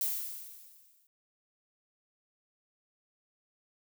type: noise with exponential decay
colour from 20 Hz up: violet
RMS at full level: -30 dBFS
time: 0.01-1.07 s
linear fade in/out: 1 ms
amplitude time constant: 230 ms
effects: none

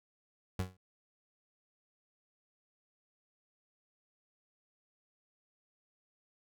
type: tone with exponential decay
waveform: 30% pulse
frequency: 92.5 Hz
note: F#2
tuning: in tune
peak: -27 dBFS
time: 0.59-0.77 s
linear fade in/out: 5 ms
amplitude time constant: 37 ms
effects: none

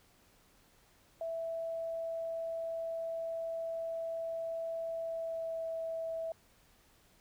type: tone with pitch glide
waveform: sine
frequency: 659.3 to 654.4 Hz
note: E5 to E5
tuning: 0 to -13 cents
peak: -35 dBFS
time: 1.21-6.32 s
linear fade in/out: 2 ms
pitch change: -13 cents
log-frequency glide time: 5.04-5.64 s
effects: pink hiss -66 dBFS RMS until 7.2 s

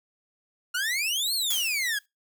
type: exponential two-way sweep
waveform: sawtooth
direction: up then down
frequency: 1396.9 to 4435 to 1606 Hz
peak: -22 dBFS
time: 0.74-1.99 s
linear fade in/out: 10 ms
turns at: 1.34 s
type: noise with exponential decay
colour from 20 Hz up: blue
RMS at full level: -28 dBFS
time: 1.5-2.06 s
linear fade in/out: 5 ms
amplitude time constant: 120 ms
effects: noise-tail reverb RT60 0.2 s tail -25 dB re dry

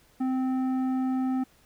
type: tone with tanh clipping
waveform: sine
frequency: 259.5 Hz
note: C4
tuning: 14 cents flat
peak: -26 dBFS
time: 0.2-1.44 s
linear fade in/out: 10 ms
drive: 10 dB
effects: pink hiss -61 dBFS RMS until 1.65 s

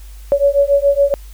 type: beating tone pair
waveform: sine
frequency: 560 / 567.1 Hz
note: C#5 / C#5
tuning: +18 / +39 cents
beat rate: 7.1 Hz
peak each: -13 dBFS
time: 0.32-1.14 s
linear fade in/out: 0 ms
effects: added 50 Hz sine -32 dBFS peak until 1.33 s + white hiss -47 dBFS RMS until 1.33 s

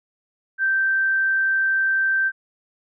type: tone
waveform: sine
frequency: 1562 Hz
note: G6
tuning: 7 cents flat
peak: -17 dBFS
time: 0.58-2.32 s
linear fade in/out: 50 ms
effects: none

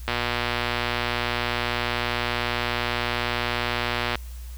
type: click train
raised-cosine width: 0.3 ms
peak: -8 dBFS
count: 490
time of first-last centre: 0.08-4.155 s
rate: 120 Hz
effects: added 60 Hz sine -34 dBFS peak until 4.57 s + white hiss -50 dBFS RMS until 4.57 s

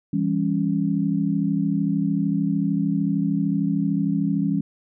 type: chord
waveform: sine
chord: C# diminished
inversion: first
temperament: just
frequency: 166.31 / 199.57 / 277.2 Hz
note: E3 / G3 / C#4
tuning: +16 / +31 / 0 cents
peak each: -24 / -23 / -24 dBFS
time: 0.13-4.61 s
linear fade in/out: 5 ms
effects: none

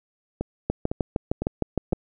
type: two click trains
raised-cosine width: 2 ms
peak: -9 / -13 dBFS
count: 9 / 4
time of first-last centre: 0.7-1.931 / 0.41-1.925 s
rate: 6.5 / 1.98 Hz
effects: none

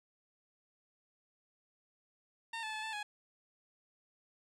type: tone with pitch steps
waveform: 15% pulse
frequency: 912 / 871 / 865 / 881 / 835 Hz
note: A#5 / A5 / A5 / A5 / G#5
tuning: -38 / -18 / -30 / +2 / +9 cents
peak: -32 dBFS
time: 2.53-3.03 s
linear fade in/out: 5 ms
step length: 100 ms
effects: low-pass 7000 Hz 12 dB/octave

